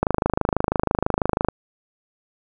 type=click train; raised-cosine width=1 ms; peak=-4 dBFS; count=39; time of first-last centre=0.03-1.486 s; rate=26.1 Hz; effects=none